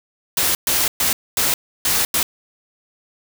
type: noise bursts at uneven times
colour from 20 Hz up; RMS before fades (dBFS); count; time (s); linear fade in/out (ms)
white; -18; 6; 0.37-0.55 / 0.67-0.88 / 1-1.13 / 1.37-1.54 / 1.85-2.05 / 2.14-2.23; 2
effects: none